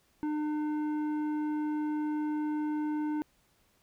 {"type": "tone with tanh clipping", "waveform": "triangle", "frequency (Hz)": 302.1, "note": "D4", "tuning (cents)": 49, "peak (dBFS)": -31, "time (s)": [0.23, 3.22], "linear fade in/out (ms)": 0, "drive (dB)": 14, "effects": ["pink hiss -69 dBFS RMS until 3.82 s"]}